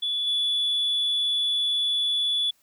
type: tone with level steps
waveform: sine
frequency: 3437 Hz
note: A7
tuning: 41 cents flat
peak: -23 / -20 dBFS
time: 0.02-2.51 s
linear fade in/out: 10 ms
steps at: 0.27 s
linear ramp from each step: 2 ms
effects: tanh soft clip ceiling -19 dBFS + white hiss -65 dBFS RMS until 2.62 s